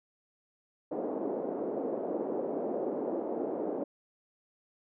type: band-pass noise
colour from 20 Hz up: white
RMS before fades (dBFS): -34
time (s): 0.91-3.84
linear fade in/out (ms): 10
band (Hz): 260 to 560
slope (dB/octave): 24
effects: none

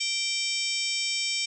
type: harmonic tone with a mistuned harmonic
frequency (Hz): 780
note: G5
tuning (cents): -9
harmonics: 3 / 4 / 5 / 6 / 7 / 8 / 9 / 10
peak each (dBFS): -32 / -34 / -37 / -38 / -30 / -42 / -38 / -36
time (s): 0-1.46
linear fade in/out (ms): 10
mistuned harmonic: 5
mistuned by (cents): -85
effects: none

